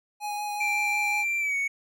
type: tone with vibrato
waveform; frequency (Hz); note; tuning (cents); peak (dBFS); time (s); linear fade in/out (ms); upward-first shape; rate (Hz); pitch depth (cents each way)
square; 831; G#5; +1; -30; 0.2-1.25; 50; sine; 5.4; 11
type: tone with pitch glide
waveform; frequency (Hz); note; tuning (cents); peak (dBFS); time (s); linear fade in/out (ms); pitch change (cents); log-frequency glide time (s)
triangle; 2357 to 2225; D7 to C#7; +6 to +6; -23; 0.6-1.68; 10; -100; 1.39-1.56
effects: none